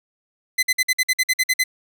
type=tone bursts; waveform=sawtooth; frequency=2034 Hz; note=C7; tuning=50 cents flat; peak=-12 dBFS; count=11; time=0.58-1.639 s; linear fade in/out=10 ms; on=49 ms; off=52 ms; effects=none